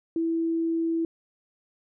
sine tone, 329.6 Hz, E4, in tune, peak -23 dBFS, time 0.16-1.05 s, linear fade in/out 2 ms, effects none

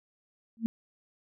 sine tone with exponential growth, 226.1 Hz, A3, 47 cents sharp, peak -20 dBFS, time 0.57-0.66 s, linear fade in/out 0 ms, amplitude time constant 19 ms, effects none

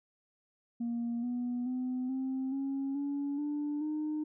sine tone with pitch steps, 235.5 / 244.4 / 253.6 / 263.1 / 273 / 283.3 / 294 / 305.1 Hz, A#3 / B3 / B3 / C4 / C#4 / C#4 / D4 / D#4, +18 / -18 / +46 / +10 / -26 / +38 / +2 / -34 cents, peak -30 dBFS, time 0.8-4.24 s, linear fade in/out 10 ms, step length 430 ms, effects tanh soft clip ceiling -29 dBFS

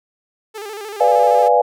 sawtooth tone with vibrato, 419.3 Hz, G#4, 17 cents sharp, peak -24 dBFS, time 0.54-1.49 s, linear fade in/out 20 ms, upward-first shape square, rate 13 Hz, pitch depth 71 cents each way
sine chord, B diminished seventh, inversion none, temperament equal with one note detuned, 493.9 / 587.3 / 694 / 830.6 Hz, B4 / D5 / F5 / Ab5, 0 / 0 / -11 / 0 cents, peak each -15 / -17 / -16 / -15 dBFS, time 1-1.62 s, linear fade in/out 10 ms
effects none

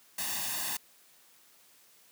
white noise with comb filter, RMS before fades -34 dBFS, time 0.18-0.77 s, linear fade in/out 5 ms, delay 1.1 ms, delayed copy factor +0.75, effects white hiss -61 dBFS RMS until 2.11 s + high-pass 150 Hz 12 dB/octave

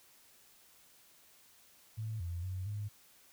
sine tone with pitch steps, 109.9 / 86.2 / 93 / 103.8 Hz, A2 / F2 / F#2 / G#2, -2 / -22 / +9 / 0 cents, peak -36 dBFS, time 1.97-2.89 s, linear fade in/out 20 ms, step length 230 ms, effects white hiss -63 dBFS RMS until 3.32 s

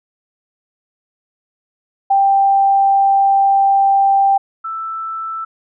sine tone pair in turn, 787 / 1323.6 Hz, G5 / E6, +7 / +7 cents, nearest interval major sixth, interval 900 cents, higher second, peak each -9 / -21 dBFS, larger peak first, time 2.1-4.38 / 4.64-5.45 s, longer first, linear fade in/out 10 ms, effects none

